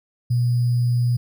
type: tone with sample-and-hold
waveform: sine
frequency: 121.4 Hz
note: B2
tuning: 29 cents flat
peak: -16 dBFS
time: 0.3-1.17 s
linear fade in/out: 10 ms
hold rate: 4900 Hz
effects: none